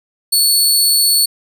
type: tone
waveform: 20% pulse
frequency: 4424 Hz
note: C#8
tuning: 4 cents flat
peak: -4 dBFS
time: 0.32-1.26 s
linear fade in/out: 10 ms
effects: none